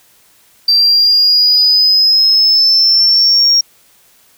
sine exponential sweep, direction up, 4682 to 5590 Hz, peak -5 dBFS, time 0.68-3.61 s, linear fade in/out 5 ms, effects tanh soft clip ceiling -3 dBFS + white hiss -49 dBFS RMS until 4.37 s

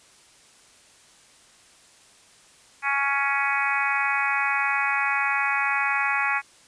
harmonic tone, 278.5 Hz, C#4, 8 cents sharp, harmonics 3 / 4 / 5 / 6 / 7 / 8 / 9, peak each -29 / -29 / -29 / -29 / -29 / -29 / -29 dBFS, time 2.82-6.42 s, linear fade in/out 50 ms, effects white hiss -54 dBFS RMS until 6.67 s + resampled to 22050 Hz

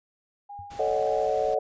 sine tone with tremolo, 813 Hz, G#5, 37 cents flat, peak -37 dBFS, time 0.49-1.28 s, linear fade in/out 10 ms, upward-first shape sine, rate 3.4 Hz, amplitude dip 35%
sine tone with exponential decay, 92.5 Hz, F#2, in tune, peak -37 dBFS, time 0.59-0.71 s, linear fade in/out 0 ms, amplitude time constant 25 ms
pink noise, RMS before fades -46 dBFS, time 0.7-1.55 s, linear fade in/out 10 ms
sine chord, D# half-diminished seventh, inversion second, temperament equal with one note detuned, 440 / 554.4 / 617.6 / 740 Hz, A4 / C#5 / D#5 / F#5, 0 / 0 / -13 / 0 cents, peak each -28 dBFS, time 0.79-1.59 s, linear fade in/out 5 ms
effects resampled to 16000 Hz

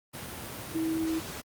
sine tone in noise, 322.8 Hz, E4, 36 cents flat, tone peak -27 dBFS, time 0.74-1.2 s, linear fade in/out 20 ms, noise pink, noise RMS -39 dBFS, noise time 0.13-1.42 s, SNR +9 dB, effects high-pass 80 Hz 12 dB/octave + Opus 32 kbps

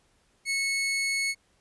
sawtooth tone, 2198 Hz, C#7, 15 cents flat, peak -22 dBFS, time 0.45-1.35 s, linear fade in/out 50 ms, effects pink hiss -67 dBFS RMS until 1.6 s + resampled to 24000 Hz

